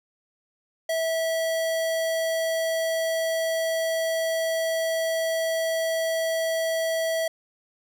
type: tone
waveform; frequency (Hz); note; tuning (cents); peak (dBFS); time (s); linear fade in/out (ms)
square; 652; E5; -19; -24; 0.89-7.28; 5
effects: none